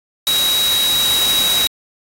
sine tone in noise, 3834 Hz, A#7, 48 cents sharp, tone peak -14 dBFS, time 0.27-1.67 s, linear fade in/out 0 ms, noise white, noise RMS -20 dBFS, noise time 0.27-1.67 s, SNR +3 dB, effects AAC 48 kbps

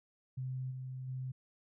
sine tone with level steps, 129.5 Hz, C3, 17 cents flat, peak -36 / -40 / -37 dBFS, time 0.37-1.32 s, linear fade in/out 10 ms, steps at 0.7 / 1.07 s, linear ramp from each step 20 ms, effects none

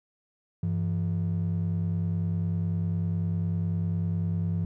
triangle ring-modulated tone, 133 Hz, C3, 29 cents sharp, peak -19 dBFS, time 0.63-4.65 s, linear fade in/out 2 ms, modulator 35 Hz, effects tanh soft clip ceiling -19 dBFS

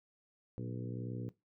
harmonic tone with a mistuned harmonic, 61.3 Hz, B1, 12 cents flat, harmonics 2 / 3 / 4 / 5 / 6 / 7 / 8, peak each -41 / -45 / -47 / -49 / -51 / -52 / -53 dBFS, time 0.58-1.29 s, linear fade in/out 0 ms, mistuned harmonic 2, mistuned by -79 cents, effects noise-tail reverb RT60 0.2 s tail -18 dB re dry

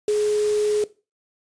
sine tone in noise, 420 Hz, G#4, 19 cents sharp, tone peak -17 dBFS, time 0.08-0.84 s, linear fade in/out 2 ms, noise white, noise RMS -35 dBFS, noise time 0.08-0.84 s, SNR +15 dB, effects noise-tail reverb RT60 0.3 s tail -18 dB re dry + resampled to 22050 Hz

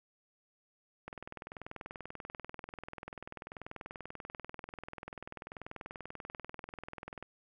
click train, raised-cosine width 0.5 ms, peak -28 dBFS, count 127, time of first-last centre 1.08-7.226 s, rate 20.5 Hz, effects none

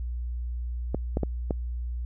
clicks, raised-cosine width 2 ms, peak -13 dBFS, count 4, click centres 0.946 / 1.171 / 1.233 / 1.508 s, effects added 60 Hz sine -29 dBFS peak until 2.05 s

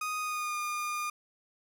30% pulse tone with pitch glide, 1244.5 to 1213.3 Hz, D#6 to D#6, 0 to -44 cents, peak -29 dBFS, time 0.01-1.1 s, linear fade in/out 5 ms, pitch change -44 cents, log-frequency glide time 0.2-0.57 s, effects none

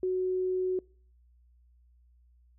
sine tone, 370 Hz, F#4, in tune, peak -26 dBFS, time 0.03-0.79 s, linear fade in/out 2 ms, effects noise-tail reverb RT60 0.5 s tail -26 dB re dry + added 60 Hz sine -59 dBFS peak until 2.58 s

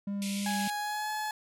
triangle tone with vibrato, 199.6 Hz, G3, 32 cents sharp, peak -29 dBFS, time 0.07-0.68 s, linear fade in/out 5 ms, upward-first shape sine, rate 3.4 Hz, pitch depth 12 cents each way
pink band-pass noise, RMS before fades -40 dBFS, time 0.22-0.7 s, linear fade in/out 0 ms, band 2100 to 12000 Hz, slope 96 dB/octave
30% pulse tone with pitch glide, 830.6 to 854.4 Hz, G#5 to G#5, 0 to +49 cents, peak -29 dBFS, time 0.46-1.31 s, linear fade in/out 2 ms, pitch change +49 cents, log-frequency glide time 0.78-1.1 s
effects none

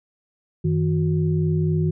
sine tone cluster, 94.8 / 158.8 / 364.4 Hz, F#2 / D#3 / F#4, +43 / +36 / -26 cents, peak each -25 / -19 / -27 dBFS, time 0.64-1.91 s, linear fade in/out 10 ms, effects none

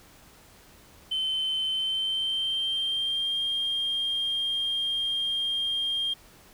sine tone with pitch glide, 3073 to 3209 Hz, G7 to G7, -35 to +40 cents, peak -24 dBFS, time 1.11-6.14 s, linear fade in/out 10 ms, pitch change +75 cents, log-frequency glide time 1.71-3.41 s, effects tanh soft clip ceiling -22 dBFS + pink hiss -54 dBFS RMS until 6.53 s

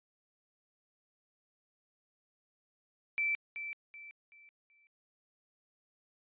sine tone with echo, 2329 Hz, D7, 15 cents flat, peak -29 dBFS, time 3.18-3.35 s, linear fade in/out 0 ms, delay 380 ms, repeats 4, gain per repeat -9 dB, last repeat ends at 4.87 s, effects resampled to 8000 Hz

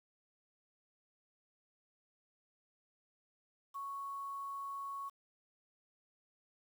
sine tone with quantisation, 1108.7 Hz, C#6, in tune, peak -40 dBFS, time 3.74-5.1 s, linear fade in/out 20 ms, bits 10, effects none

